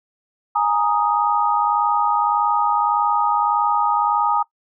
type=chord; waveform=sine; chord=Ab suspended second; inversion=none; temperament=equal; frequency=830.6 / 932.3 / 1244.5 Hz; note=Ab5 / Bb5 / Eb6; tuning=0 / 0 / 0 cents; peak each=-20 dBFS; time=0.55-4.43 s; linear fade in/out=10 ms; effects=noise-tail reverb RT60 0.1 s tail -21 dB re dry